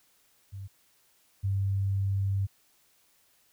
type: tone pair in turn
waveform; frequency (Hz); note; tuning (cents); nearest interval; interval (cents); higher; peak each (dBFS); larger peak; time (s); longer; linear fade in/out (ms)
sine; 98 / 98; G2 / G2; 0 / 0; unison; 0; neither; -37 / -25; second; 0.52-0.68 / 1.43-2.47; second; 20
effects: white hiss -66 dBFS RMS until 3.52 s